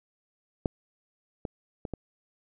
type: clicks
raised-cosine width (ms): 2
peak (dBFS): -12 / -19 / -21 / -20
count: 4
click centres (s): 0.658 / 1.452 / 1.852 / 1.937
effects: none